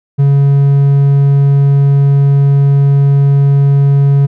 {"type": "tone", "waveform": "triangle", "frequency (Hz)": 140, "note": "C#3", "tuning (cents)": 18, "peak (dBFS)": -3, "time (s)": [0.18, 4.27], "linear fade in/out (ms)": 20, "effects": []}